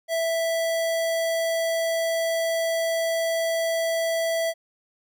square tone, 659.3 Hz, E5, in tune, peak -23 dBFS, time 0.08-4.54 s, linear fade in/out 50 ms, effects none

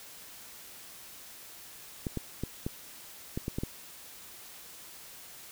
clicks, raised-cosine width 3 ms, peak -19 dBFS, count 8, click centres 2.068 / 2.173 / 2.436 / 2.665 / 3.375 / 3.481 / 3.585 / 3.635 s, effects white hiss -49 dBFS RMS until 5.51 s

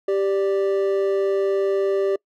triangle tone pair together, 392 / 587.3 Hz, G4 / D5, 0 / 0 cents, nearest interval perfect fifth, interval 700 cents, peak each -17 / -23 dBFS, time 0.08-2.16 s, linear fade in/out 5 ms, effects noise-tail reverb RT60 0.1 s tail -25 dB re dry

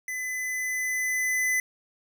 square tone with level ramp, 2013 Hz, B6, 33 cents sharp, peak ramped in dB -31 to -23 dBFS, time 0.08-1.6 s, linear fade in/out 2 ms, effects none

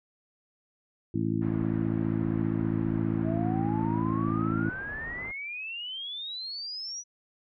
harmonic tone, 55 Hz, A1, in tune, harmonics 2 / 3 / 4 / 5 / 6, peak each -32 / -32 / -32 / -32 / -32 dBFS, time 1.14-4.7 s, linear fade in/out 5 ms
pink low-pass noise, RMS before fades -43 dBFS, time 1.41-5.32 s, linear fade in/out 20 ms, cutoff 1800 Hz, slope 24 dB/octave
sine exponential sweep, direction up, 626 to 5920 Hz, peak -34 dBFS, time 3.23-7.04 s, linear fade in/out 50 ms
effects none

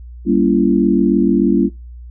sine chord, G diminished seventh, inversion none, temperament just, 196 / 235.2 / 282.2 / 338.7 Hz, G3 / Bb3 / Db4 / Fb4, 0 / +16 / +31 / +47 cents, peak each -16 dBFS, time 0.25-1.7 s, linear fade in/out 50 ms, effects noise-tail reverb RT60 0.3 s tail -26 dB re dry + added 60 Hz sine -31 dBFS peak until 2.1 s

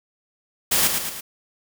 white noise with echo, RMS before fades -19 dBFS, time 0.71-0.88 s, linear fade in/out 10 ms, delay 110 ms, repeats 3, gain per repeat -5 dB, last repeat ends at 1.21 s, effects none

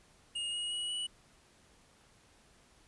square tone with pitch steps, 2854 / 2884 / 2914 / 2944 Hz, F7 / F#7 / F#7 / F#7, +37 / -45 / -27 / -9 cents, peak -35 dBFS, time 0.35-1.07 s, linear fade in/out 10 ms, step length 180 ms, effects pink hiss -64 dBFS RMS until 2.87 s + resampled to 24000 Hz

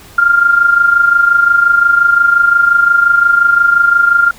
sine tone with amplitude modulation, 1396.9 Hz, F6, in tune, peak -3 dBFS, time 0.18-4.31 s, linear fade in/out 5 ms, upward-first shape sine, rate 25.7 Hz, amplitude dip 65%, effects pink hiss -38 dBFS RMS until 4.38 s

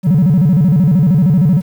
triangle tone with vibrato, 164.81 Hz, E3, in tune, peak -4 dBFS, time 0.03-1.62 s, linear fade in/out 50 ms, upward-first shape square, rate 13 Hz, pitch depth 230 cents each way, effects tanh soft clip ceiling -3 dBFS + 7-bit

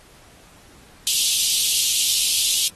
pink high-pass noise, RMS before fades -20 dBFS, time 1.07-2.68 s, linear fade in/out 0 ms, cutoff 2900 Hz, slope 48 dB/octave, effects pink hiss -50 dBFS RMS until 2.75 s + AAC 32 kbps

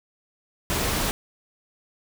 pink noise, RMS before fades -25 dBFS, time 0.7-1.11 s, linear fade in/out 0 ms, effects none

